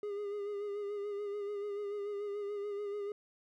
triangle tone with vibrato, 408.8 Hz, G#4, 27 cents flat, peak -34 dBFS, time 0.03-3.12 s, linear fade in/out 2 ms, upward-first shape sine, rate 6.9 Hz, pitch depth 37 cents each way, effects none

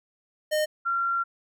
square / sine tone pair in turn, 612 / 1373.9 Hz, D#5 / F6, -29 / -29 cents, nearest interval octave + major second, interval 1400 cents, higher second, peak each -23 dBFS, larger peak neither, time 0.51-0.66 / 0.85-1.24 s, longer second, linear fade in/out 20 ms, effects none

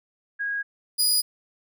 sine / 20% pulse tone pair in turn, 1643 / 4923 Hz, G#6 / D#8, -19 / -19 cents, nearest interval octave + perfect fifth, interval 1900 cents, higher second, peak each -25 / -13 dBFS, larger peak second, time 0.39-0.63 / 0.98-1.22 s, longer neither, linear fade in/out 20 ms, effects none

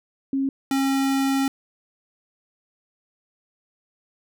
sine / square tone pair in turn, 271.2 / 271.2 Hz, C#4 / C#4, -38 / -38 cents, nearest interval unison, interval 0 cents, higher neither, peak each -20 dBFS, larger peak neither, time 0.33-0.49 / 0.71-1.48 s, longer second, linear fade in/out 2 ms, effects none

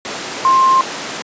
sine tone in noise, 1056 Hz, C6, 16 cents sharp, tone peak -8 dBFS, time 0.45-0.81 s, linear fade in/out 0 ms, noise pink, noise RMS -23 dBFS, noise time 0.05-1.22 s, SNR +12 dB, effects high-pass 300 Hz 12 dB/octave + resampled to 16000 Hz

